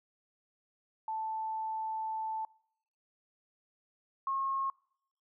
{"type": "tone pair in turn", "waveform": "sine", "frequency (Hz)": [880, 1082.5], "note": ["A5", "C#6"], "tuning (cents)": [0, -41], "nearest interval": "major third", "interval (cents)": 359, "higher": "second", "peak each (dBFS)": [-33, -30], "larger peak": "second", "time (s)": [[1.08, 2.45], [4.27, 4.7]], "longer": "first", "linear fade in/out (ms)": 2, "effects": ["noise-tail reverb RT60 0.7 s tail -25 dB re dry"]}